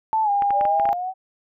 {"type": "tone with pitch glide", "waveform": "sine", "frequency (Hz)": [880, 807], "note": ["A5", "G#5"], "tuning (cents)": [0, -50], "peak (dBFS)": -17, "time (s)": [0.13, 0.93], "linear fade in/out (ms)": 0, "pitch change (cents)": -150, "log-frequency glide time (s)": [0.23, 0.3]}
{"type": "clicks", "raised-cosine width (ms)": 0.5, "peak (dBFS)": -16, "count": 7, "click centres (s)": [0.422, 0.506, 0.611, 0.653, 0.798, 0.855, 0.89]}
{"type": "linear sweep", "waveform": "sine", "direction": "up", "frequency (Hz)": [566, 765], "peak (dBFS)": -24, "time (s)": [0.52, 1.14], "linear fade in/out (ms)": 50}
{"effects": []}